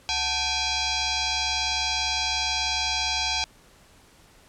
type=tone with frequency modulation; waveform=sine; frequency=740 Hz; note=F#5; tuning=in tune; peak=-23 dBFS; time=0.09-3.44 s; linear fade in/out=0 ms; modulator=809 Hz; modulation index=6.5; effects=pink hiss -55 dBFS RMS until 4.48 s + low-pass 11000 Hz 12 dB/octave